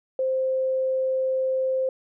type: tone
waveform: sine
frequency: 523 Hz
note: C5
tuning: 1 cent flat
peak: -21 dBFS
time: 0.19-1.89 s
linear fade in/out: 2 ms
effects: none